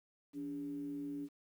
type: tone with frequency modulation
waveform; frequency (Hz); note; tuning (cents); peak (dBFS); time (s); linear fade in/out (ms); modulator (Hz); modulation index
sine; 286.5; D4; -43; -39; 0.33-1.29; 50; 120; 0.37
effects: 11-bit